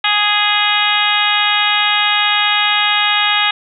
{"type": "harmonic tone", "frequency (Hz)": 415.3, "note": "G#4", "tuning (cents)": 0, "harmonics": [2, 3, 4, 5, 6, 7, 8, 9], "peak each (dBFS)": [-20, -20, -20, -20, -20, -20, -20, -20], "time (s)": [0.04, 3.51], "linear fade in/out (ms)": 5, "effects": []}